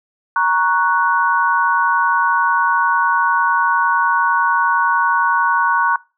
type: chord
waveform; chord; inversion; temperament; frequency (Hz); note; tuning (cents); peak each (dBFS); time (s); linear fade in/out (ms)
sine; F# major; first; equal with one note detuned; 937.7 / 1108.7 / 1480; A#5 / C#6 / F#6; +10 / 0 / 0; -17; 0.36-5.96; 2
effects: noise-tail reverb RT60 0.3 s tail -23 dB re dry